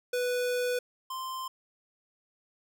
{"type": "tone pair in turn", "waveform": "square", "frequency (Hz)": [493.9, 1042.6], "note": ["B4", "C6"], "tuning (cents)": [0, -6], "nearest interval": "octave + minor second", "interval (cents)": 1294, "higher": "second", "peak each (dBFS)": [-28, -35], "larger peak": "first", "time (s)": [[0.13, 0.79], [1.1, 1.48]], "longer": "first", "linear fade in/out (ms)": 5, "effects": []}